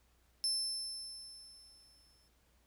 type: tone with exponential decay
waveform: 35% pulse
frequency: 5290 Hz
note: E8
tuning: 5 cents sharp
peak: -28 dBFS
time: 0.44-2.28 s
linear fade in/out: 0 ms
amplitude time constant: 400 ms
effects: added 60 Hz sine -70 dBFS peak until 2.66 s + pink hiss -73 dBFS RMS until 2.66 s